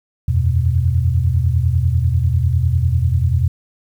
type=chord; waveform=sine; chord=E suspended second; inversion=none; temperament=equal; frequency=82.41 / 92.5 / 123.47 Hz; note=E2 / F#2 / B2; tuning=0 / 0 / 0 cents; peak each=-16 / -19 / -17 dBFS; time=0.28-3.48 s; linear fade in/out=5 ms; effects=8-bit